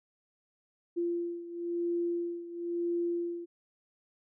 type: beating tone pair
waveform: sine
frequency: 344 / 344.99 Hz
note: F4 / F4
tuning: -26 / -21 cents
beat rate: 0.99 Hz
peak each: -32 / -36 dBFS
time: 0.96-3.46 s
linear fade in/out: 20 ms
effects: none